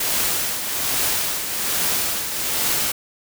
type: noise with tremolo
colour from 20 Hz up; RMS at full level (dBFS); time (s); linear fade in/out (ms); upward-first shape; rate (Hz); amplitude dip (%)
white; -20; 0-2.92; 5; triangle; 1.2; 55
effects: none